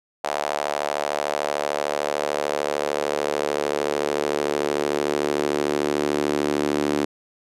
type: tone with high-pass filter sweep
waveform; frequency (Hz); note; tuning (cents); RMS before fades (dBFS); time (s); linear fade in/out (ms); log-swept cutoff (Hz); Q
sawtooth; 73.42; D2; 0; -24; 0.24-7.05; 5; 680 to 310; 2.6
effects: low-pass 10000 Hz 12 dB/octave